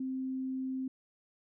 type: tone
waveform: sine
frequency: 261.6 Hz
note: C4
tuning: in tune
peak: -33 dBFS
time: 0-0.88 s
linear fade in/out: 5 ms
effects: none